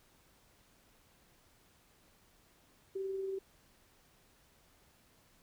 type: tone with amplitude modulation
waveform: sine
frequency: 386.1 Hz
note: G4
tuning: 26 cents flat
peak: -34 dBFS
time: 2.95-3.39 s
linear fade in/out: 10 ms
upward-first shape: sine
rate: 21.2 Hz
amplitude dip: 30%
effects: pink hiss -67 dBFS RMS until 5.42 s